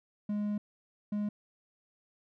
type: tone pair in turn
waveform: triangle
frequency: 207.7 / 207.7 Hz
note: G#3 / G#3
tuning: 0 / 0 cents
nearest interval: unison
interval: 0 cents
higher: neither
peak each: -28 dBFS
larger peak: neither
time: 0.29-0.58 / 1.12-1.29 s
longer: first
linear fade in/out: 5 ms
effects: none